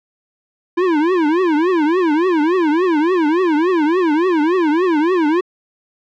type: tone with vibrato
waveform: square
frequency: 333 Hz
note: E4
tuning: 18 cents sharp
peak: -13 dBFS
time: 0.77-5.41 s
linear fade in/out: 10 ms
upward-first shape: triangle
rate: 3.5 Hz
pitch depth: 250 cents each way
effects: low-pass 2000 Hz 12 dB/octave

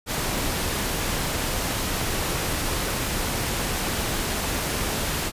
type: noise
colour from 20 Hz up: pink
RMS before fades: -26 dBFS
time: 0.06-5.32 s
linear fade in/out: 50 ms
effects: resampled to 32000 Hz

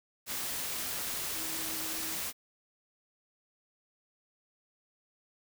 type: tone in noise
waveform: sine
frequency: 320 Hz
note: D#4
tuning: 49 cents sharp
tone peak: -46 dBFS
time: 1.33-2.18 s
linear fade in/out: 50 ms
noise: white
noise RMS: -36 dBFS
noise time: 0.26-2.33 s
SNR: -13 dB
effects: none

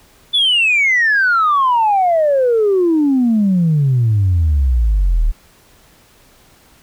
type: exponential sweep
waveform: sine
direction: down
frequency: 3520 to 36.02 Hz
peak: -9 dBFS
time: 0.33-5.32 s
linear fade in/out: 20 ms
effects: tanh soft clip ceiling -7 dBFS + pink hiss -49 dBFS RMS until 6.82 s

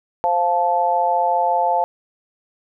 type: chord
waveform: sine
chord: F major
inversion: second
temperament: just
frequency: 523.8 / 698.5 / 873.1 Hz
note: C5 / F5 / A5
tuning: +2 / 0 / -14 cents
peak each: -23 / -19 / -18 dBFS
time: 0.24-1.84 s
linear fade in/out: 0 ms
effects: none

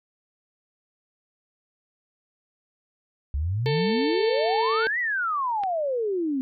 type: exponential two-way sweep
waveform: sine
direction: up then down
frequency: 66 to 2009 to 255.9 Hz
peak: -23 dBFS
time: 3.34-6.41 s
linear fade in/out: 0 ms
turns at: 4.99 s
type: harmonic tone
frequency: 445.8 Hz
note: A4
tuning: 23 cents sharp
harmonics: 1 / 2 / 4 / 5 / 6 / 7 / 8 / 9 / 10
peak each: -24 / -33 / -37 / -36 / -41 / -39 / -40 / -42 / -37 dBFS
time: 3.66-4.87 s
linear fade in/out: 0 ms
type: click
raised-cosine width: 0.3 ms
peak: -21 dBFS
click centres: 5.636 s
effects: none

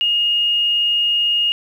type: tone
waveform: sine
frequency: 2853 Hz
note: F7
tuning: 36 cents sharp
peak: -14 dBFS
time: 0.01-1.52 s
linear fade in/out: 0 ms
effects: 8-bit

